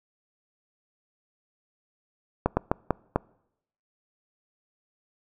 slowing click train, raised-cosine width 1 ms, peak -7 dBFS, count 5, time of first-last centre 2.46-3.16 s, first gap 110 ms, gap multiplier 1.32, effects noise-tail reverb RT60 0.8 s tail -26 dB re dry

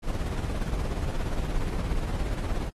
brown noise with tremolo, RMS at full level -26 dBFS, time 0.02-2.71 s, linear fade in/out 50 ms, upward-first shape triangle, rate 17 Hz, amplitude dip 55%, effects AAC 32 kbps

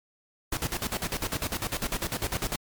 pink noise with tremolo, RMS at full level -29 dBFS, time 0.52-2.56 s, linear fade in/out 5 ms, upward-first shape square, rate 10 Hz, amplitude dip 80%, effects MP3 96 kbps

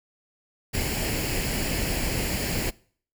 pink noise with comb filter, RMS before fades -27 dBFS, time 0.73-2.71 s, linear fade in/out 20 ms, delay 0.41 ms, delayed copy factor +0.6, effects noise-tail reverb RT60 0.5 s tail -23 dB re dry

